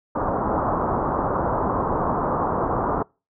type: low-pass noise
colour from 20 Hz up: white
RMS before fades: -23 dBFS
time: 0.15-3.03 s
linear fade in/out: 10 ms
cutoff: 1200 Hz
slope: 48 dB/octave
effects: noise-tail reverb RT60 0.3 s tail -26 dB re dry